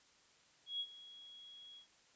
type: tone with ADSR envelope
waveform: sine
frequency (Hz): 3322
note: G#7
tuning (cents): 0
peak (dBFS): -36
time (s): 0.66-1.87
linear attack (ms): 140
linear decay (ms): 58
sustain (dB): -17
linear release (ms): 100
effects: white hiss -68 dBFS RMS until 2.15 s + resampled to 16000 Hz